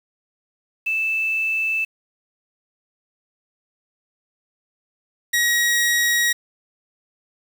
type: tone pair in turn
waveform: sine / sawtooth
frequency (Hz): 2637 / 1899.8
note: E7 / A#6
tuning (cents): 0 / +32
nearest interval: tritone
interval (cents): 568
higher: first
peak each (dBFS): -19 / -13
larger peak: second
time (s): 0.86-1.85 / 5.33-6.33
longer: second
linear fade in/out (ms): 10
effects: 7-bit